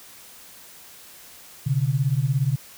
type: beating tone pair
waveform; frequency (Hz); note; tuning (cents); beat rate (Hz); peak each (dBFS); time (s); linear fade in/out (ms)
sine; 126.8 / 143.8; B2 / D3; +46 / -36; 17; -22; 1.66-2.56; 10
effects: white hiss -46 dBFS RMS until 2.77 s